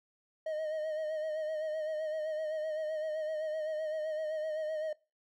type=tone with vibrato; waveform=triangle; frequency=622.3 Hz; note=D#5; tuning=in tune; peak=-31 dBFS; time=0.46-4.93 s; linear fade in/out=5 ms; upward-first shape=sine; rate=7.8 Hz; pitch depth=42 cents each way; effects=noise-tail reverb RT60 0.3 s tail -22 dB re dry